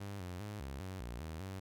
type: tone with pitch steps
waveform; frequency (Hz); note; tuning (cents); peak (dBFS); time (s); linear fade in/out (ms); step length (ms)
sawtooth; 100.3 / 89.7 / 104.1 / 68 / 93.9 / 59.3 / 79.5 / 95.5; G2 / F2 / G#2 / C#2 / F#2 / A#1 / D#2 / G2; +40 / +47 / +5 / -33 / +26 / +30 / +38 / -45; -38; 0-1.6; 10; 200
effects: none